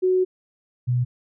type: tone pair in turn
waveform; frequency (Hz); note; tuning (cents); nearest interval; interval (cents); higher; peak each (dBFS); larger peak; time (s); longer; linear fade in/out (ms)
sine; 370 / 123.47; F#4 / B2; 0 / 0; octave + perfect fifth; 1900; first; -16 / -18; first; 0.02-0.25 / 0.87-1.05; first; 20
effects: none